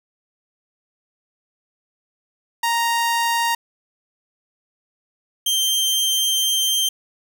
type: tone pair in turn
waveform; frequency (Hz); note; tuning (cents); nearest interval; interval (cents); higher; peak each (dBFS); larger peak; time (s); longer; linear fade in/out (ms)
sawtooth; 932.3 / 3148; A#5 / G7; 0 / +7; octave + major sixth; 2107; second; -14; neither; 2.63-3.55 / 5.46-6.89; second; 5
effects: none